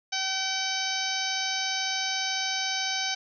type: harmonic tone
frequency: 766 Hz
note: G5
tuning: 40 cents flat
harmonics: 1 / 2 / 3 / 4 / 5 / 6 / 7 / 8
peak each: -35 / -35 / -35 / -35 / -35 / -35 / -35 / -35 dBFS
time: 0.12-3.15 s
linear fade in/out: 10 ms
effects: none